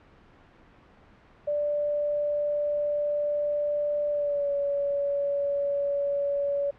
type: tone with pitch glide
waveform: sine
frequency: 587.3 to 567 Hz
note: D5 to C#5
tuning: 0 to +39 cents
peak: -24 dBFS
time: 1.47-6.71 s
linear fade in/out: 10 ms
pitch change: -61 cents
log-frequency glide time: 4.11-4.51 s
effects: pink hiss -55 dBFS RMS until 6.78 s + low-pass 2000 Hz 12 dB/octave